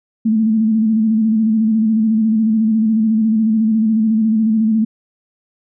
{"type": "tone with vibrato", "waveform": "sine", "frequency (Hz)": 220, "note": "A3", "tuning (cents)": 0, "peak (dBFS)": -11, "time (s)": [0.25, 4.85], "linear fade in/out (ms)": 10, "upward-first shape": "square", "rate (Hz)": 14, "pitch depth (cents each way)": 40, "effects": []}